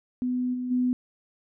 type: tone with level steps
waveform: sine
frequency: 250 Hz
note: B3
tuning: 21 cents sharp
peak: -24 / -28 / -21 dBFS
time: 0.22-0.93 s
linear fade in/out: 0 ms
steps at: 0.53 / 0.7 s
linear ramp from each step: 20 ms
effects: none